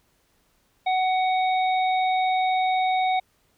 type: harmonic tone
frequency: 746 Hz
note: F#5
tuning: 14 cents sharp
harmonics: 1 / 3 / 5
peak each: -20 / -30 / -34 dBFS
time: 0.86-3.2 s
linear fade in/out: 10 ms
effects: pink hiss -66 dBFS RMS until 3.57 s